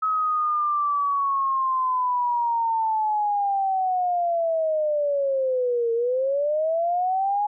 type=linear two-way sweep; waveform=sine; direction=down then up; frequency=1284 to 456.8 to 836 Hz; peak=-20 dBFS; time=0.02-7.47 s; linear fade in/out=10 ms; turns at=5.93 s; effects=none